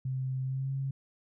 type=tone with pitch glide; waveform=sine; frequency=130.81 to 135.5 Hz; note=C3 to C#3; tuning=0 to -39 cents; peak=-30 dBFS; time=0.05-0.91 s; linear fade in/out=5 ms; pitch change=+61 cents; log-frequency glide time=0.43-0.72 s; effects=none